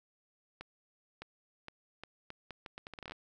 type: accelerating click train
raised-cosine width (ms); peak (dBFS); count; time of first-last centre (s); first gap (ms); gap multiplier
0.3; -28; 17; 0.61-3.12; 610; 0.76
effects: none